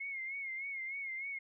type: tone with vibrato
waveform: sine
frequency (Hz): 2156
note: C#7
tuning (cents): -49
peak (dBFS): -38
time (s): 0-1.39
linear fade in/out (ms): 10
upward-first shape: sine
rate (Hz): 3.3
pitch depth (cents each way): 64
effects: none